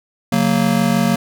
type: chord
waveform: square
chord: F# major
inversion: second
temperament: just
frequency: 138.75 / 185 / 231.2 Hz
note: C#3 / F#3 / A#3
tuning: +2 / 0 / -14 cents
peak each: -23 / -18 / -17 dBFS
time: 0.32-1.16 s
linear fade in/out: 5 ms
effects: none